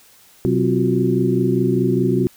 sine tone cluster, 127.7 / 188.1 / 261.8 / 349.3 / 374.2 Hz, C3 / F#3 / C4 / F4 / F#4, -42 / +29 / +1 / 0 / +20 cents, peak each -21 dBFS, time 0.45-2.27 s, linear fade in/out 0 ms, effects white hiss -50 dBFS RMS until 2.36 s

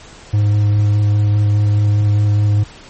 triangle tone with vibrato, 103.83 Hz, G#2, in tune, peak -8 dBFS, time 0.33-2.64 s, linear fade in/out 10 ms, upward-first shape square, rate 4.9 Hz, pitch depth 8 cents each way, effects pink hiss -39 dBFS RMS until 2.89 s + MP3 32 kbps

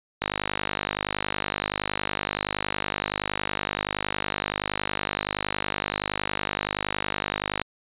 click train, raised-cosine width 0.3 ms, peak -8 dBFS, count 376, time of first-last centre 0.22-7.616 s, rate 50.7 Hz, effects resampled to 8000 Hz

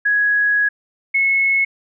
sine tone pair in turn, 1668 / 2187 Hz, G#6 / C#7, +7 / -24 cents, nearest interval perfect fourth, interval 469 cents, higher second, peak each -13 dBFS, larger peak neither, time 0.05-0.69 / 1.14-1.65 s, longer first, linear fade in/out 10 ms, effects none

